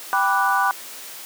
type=chord; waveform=sine; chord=G major seventh; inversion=none; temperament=equal; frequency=784 / 987.8 / 1174.7 / 1480 Hz; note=G5 / B5 / D6 / F#6; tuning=0 / 0 / 0 / 0 cents; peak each=-22 dBFS; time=0.13-0.71 s; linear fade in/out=0 ms; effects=white hiss -37 dBFS RMS until 1.25 s + high-pass 300 Hz 12 dB/octave